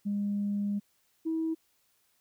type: tone pair in turn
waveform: sine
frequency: 203.4 / 322.9 Hz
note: G#3 / E4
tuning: -36 / -36 cents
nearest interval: minor sixth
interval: 800 cents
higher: second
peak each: -27 dBFS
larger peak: neither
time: 0.05-0.8 / 1.25-1.55 s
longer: first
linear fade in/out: 20 ms
effects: tanh soft clip ceiling -23 dBFS + white hiss -71 dBFS RMS until 2.2 s

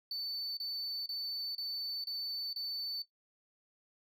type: tone bursts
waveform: sine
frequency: 4513 Hz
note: C#8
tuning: 30 cents sharp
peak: -33 dBFS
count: 6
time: 0.11-3.02 s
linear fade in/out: 2 ms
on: 460 ms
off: 30 ms
effects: noise-tail reverb RT60 0.1 s tail -17 dB re dry + tanh soft clip ceiling -35 dBFS

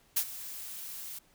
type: noise with ADSR envelope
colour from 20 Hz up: blue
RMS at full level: -26 dBFS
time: 0.16-1.19 s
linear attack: 12 ms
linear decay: 69 ms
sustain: -16 dB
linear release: 8 ms
effects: pink hiss -65 dBFS RMS until 1.34 s

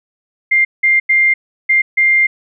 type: tone bursts at uneven times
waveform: sine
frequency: 2100 Hz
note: C7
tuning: 6 cents sharp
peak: -8 dBFS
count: 5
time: 0.51-0.65 / 0.83-1 / 1.09-1.34 / 1.69-1.82 / 1.97-2.27 s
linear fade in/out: 10 ms
effects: none

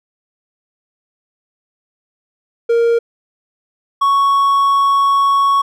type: tone pair in turn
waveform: triangle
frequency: 466.2 / 1111 Hz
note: A#4 / C#6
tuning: 0 / +4 cents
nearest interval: octave + minor third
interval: 1504 cents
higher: second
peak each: -8 dBFS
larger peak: neither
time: 2.69-2.99 / 4.01-5.62 s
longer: second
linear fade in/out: 10 ms
effects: none

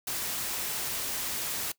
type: noise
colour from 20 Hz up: white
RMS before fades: -33 dBFS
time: 0.07-1.72 s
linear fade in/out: 5 ms
effects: noise-tail reverb RT60 0.1 s tail -20 dB re dry

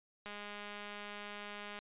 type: click train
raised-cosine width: 0.3 ms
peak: -30 dBFS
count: 316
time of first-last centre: 0.26-1.789 s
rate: 206 Hz
effects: resampled to 8000 Hz

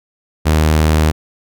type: tone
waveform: sawtooth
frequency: 77.78 Hz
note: D#2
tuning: in tune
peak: -6 dBFS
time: 0.45-1.12 s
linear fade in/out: 20 ms
effects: none

